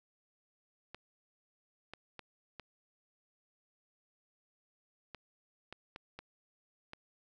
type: clicks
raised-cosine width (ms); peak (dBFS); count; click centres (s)
0.3; -29; 9; 0.946 / 1.936 / 2.193 / 2.597 / 5.147 / 5.726 / 5.961 / 6.19 / 6.934
effects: none